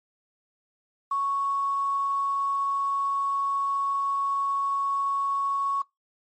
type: tone with quantisation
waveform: sine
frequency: 1108.7 Hz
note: C#6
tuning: in tune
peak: -23 dBFS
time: 1.11-5.82 s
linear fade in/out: 5 ms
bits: 8
effects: noise-tail reverb RT60 0.2 s tail -24 dB re dry + MP3 32 kbps